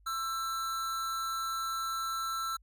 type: tone with amplitude modulation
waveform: square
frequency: 1335 Hz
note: E6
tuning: 22 cents sharp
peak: -31 dBFS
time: 0.06-2.57 s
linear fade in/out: 10 ms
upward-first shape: sine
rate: 265 Hz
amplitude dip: 45%
effects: added 50 Hz sine -59 dBFS peak until 2.62 s